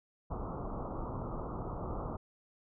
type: low-pass noise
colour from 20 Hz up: pink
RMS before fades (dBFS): -39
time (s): 0.3-2.17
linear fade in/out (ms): 10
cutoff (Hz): 1300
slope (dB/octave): 96
effects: none